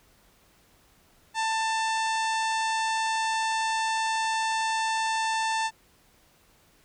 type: harmonic tone with a mistuned harmonic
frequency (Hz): 889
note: A5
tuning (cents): +18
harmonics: 1 / 2 / 3 / 4 / 5 / 6 / 7 / 8 / 9 / 10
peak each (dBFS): -26 / -32 / -36 / -38 / -40 / -42 / -43 / -44 / -45 / -46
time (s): 1.34-5.71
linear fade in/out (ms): 50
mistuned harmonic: 8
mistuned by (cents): -38
effects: pink hiss -61 dBFS RMS until 6.84 s